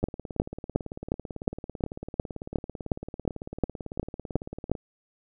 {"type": "two click trains", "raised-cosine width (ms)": 2, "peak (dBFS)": [-9, -22], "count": [14, 86], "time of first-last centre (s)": [[0.04, 4.716], [0.03, 4.752]], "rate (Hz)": [2.78, 18], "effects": []}